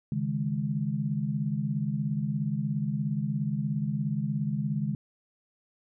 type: chord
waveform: sine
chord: C# suspended second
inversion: none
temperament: equal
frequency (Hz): 138.59 / 155.56 / 207.7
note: C#3 / D#3 / G#3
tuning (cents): 0 / 0 / 0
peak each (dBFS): -31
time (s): 0.12-4.95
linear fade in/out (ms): 2
effects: none